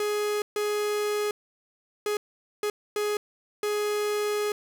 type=tone bursts at uneven times; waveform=45% pulse; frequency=417.6 Hz; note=G#4; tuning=10 cents sharp; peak=-25 dBFS; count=6; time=0-0.42 / 0.56-1.31 / 2.06-2.17 / 2.63-2.7 / 2.96-3.17 / 3.63-4.52 s; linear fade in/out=2 ms; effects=none